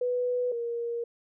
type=tone pair in turn; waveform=sine; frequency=493.9 / 470 Hz; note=B4 / A#4; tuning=0 / +14 cents; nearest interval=minor second; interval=86 cents; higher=first; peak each=-25 / -29 dBFS; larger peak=first; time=0.01-0.52 / 0.52-1.04 s; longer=second; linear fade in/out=5 ms; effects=none